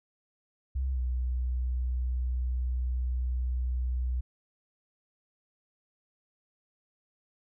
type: tone with pitch glide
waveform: sine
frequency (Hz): 65.7 to 62.26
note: C2 to B1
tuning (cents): +8 to +15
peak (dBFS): -27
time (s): 0.75-4.21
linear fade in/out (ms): 10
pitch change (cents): -93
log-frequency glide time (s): 0.93-0.99
effects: none